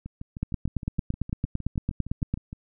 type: two click trains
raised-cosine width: 5 ms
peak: -13 / -24 dBFS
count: 18 / 17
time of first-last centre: 0.43-2.34 / 0.06-2.529 s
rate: 8.9 / 6.48 Hz
effects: none